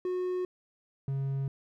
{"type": "tone pair in turn", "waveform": "triangle", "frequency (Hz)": [364.5, 136.53], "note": ["F#4", "C#3"], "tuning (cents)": [-26, -26], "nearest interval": "octave + perfect fourth", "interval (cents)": 1700, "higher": "first", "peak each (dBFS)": -27, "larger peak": "neither", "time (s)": [[0.05, 0.45], [1.08, 1.48]], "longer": "neither", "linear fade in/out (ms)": 2, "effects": []}